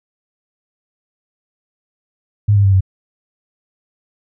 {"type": "tone with pitch steps", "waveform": "sine", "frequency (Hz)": [103.6, 100.59, 97.67, 94.84], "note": ["G#2", "G2", "G2", "F#2"], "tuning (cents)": [-4, 45, -6, 43], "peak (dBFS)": -8, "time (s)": [2.48, 2.808], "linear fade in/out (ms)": 10, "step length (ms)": 82, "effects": []}